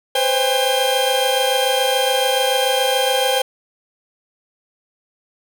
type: tone cluster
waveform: 45% pulse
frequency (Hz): 506 / 533 / 805 / 3183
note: B4 / C5 / G5 / G7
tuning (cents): +42 / +32 / +46 / +26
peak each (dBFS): -21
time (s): 0.15-3.42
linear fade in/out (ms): 5
effects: none